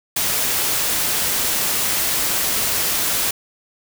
white noise, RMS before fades -20 dBFS, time 0.16-3.31 s, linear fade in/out 5 ms, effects none

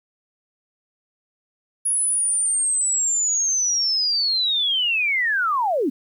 sine linear sweep, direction down, 10500 to 233.1 Hz, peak -18 dBFS, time 1.85-5.9 s, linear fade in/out 10 ms, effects 9-bit

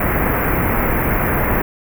pink band-stop noise, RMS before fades -17 dBFS, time 0-1.62 s, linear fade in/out 5 ms, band 2300 to 13000 Hz, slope 48 dB/octave, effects none

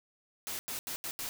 white noise bursts at uneven times, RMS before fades -38 dBFS, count 5, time 0.47-0.59 / 0.68-0.79 / 0.87-0.96 / 1.04-1.11 / 1.19-1.29 s, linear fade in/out 0 ms, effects none

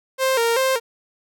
sawtooth tone with vibrato, 493.9 Hz, B4, in tune, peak -13 dBFS, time 0.18-0.8 s, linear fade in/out 50 ms, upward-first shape square, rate 2.6 Hz, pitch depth 110 cents each way, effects none

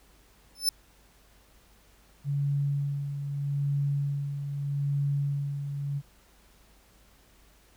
sawtooth tone with exponential growth, 5274 Hz, E8, in tune, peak -16 dBFS, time 0.55-0.69 s, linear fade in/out 2 ms, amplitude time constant 30 ms
sine tone with tremolo, 141.7 Hz, C#3, 38 cents sharp, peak -24 dBFS, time 2.24-6.02 s, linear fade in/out 50 ms, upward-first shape sine, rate 0.8 Hz, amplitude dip 55%
effects added 50 Hz sine -61 dBFS peak until 7.76 s + pink hiss -61 dBFS RMS until 7.76 s

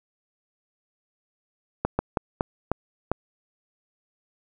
slowing click train, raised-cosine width 1 ms, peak -8 dBFS, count 6, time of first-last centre 1.85-3.116 s, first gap 140 ms, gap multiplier 1.3, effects none

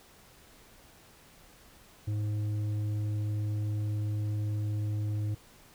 sine tone with tanh clipping, 105.1 Hz, G#2, 21 cents sharp, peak -30 dBFS, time 2.07-5.35 s, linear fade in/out 10 ms, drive 7 dB, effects pink hiss -57 dBFS RMS until 5.74 s

